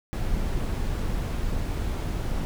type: noise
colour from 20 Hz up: brown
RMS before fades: -27 dBFS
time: 0.13-2.45 s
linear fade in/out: 0 ms
effects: none